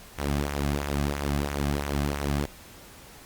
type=tone with flanger; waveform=sawtooth; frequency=71.5 Hz; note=D2; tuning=46 cents flat; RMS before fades=-28 dBFS; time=0.18-2.46 s; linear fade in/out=10 ms; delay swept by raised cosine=0.21 to 2.21 ms; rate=3 Hz; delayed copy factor=-0.6; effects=pink hiss -48 dBFS RMS until 3.25 s + Opus 48 kbps